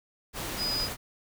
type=tone in noise; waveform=sine; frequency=4955 Hz; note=D#8; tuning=8 cents flat; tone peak=-28 dBFS; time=0.57-0.89 s; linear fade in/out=50 ms; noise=pink; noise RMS=-35 dBFS; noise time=0.33-0.97 s; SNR=+4 dB; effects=none